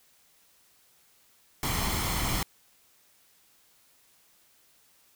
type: noise with comb filter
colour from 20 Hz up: pink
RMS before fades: -29 dBFS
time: 1.63-2.43 s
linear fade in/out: 2 ms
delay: 0.94 ms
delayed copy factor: +0.5
effects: white hiss -63 dBFS RMS until 5.15 s